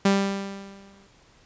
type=tone with exponential decay; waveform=sawtooth; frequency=197.1 Hz; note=G3; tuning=10 cents sharp; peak=-12 dBFS; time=0.05-1.07 s; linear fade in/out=5 ms; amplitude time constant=220 ms; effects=pink hiss -57 dBFS RMS until 1.45 s + resampled to 16000 Hz